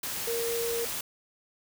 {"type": "tone in noise", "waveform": "sine", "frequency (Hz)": 466.2, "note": "A#4", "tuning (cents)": 0, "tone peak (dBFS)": -29, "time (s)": [0.27, 0.85], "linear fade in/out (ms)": 5, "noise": "white", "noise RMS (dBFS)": -34, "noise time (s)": [0.03, 1.01], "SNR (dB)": 2, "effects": []}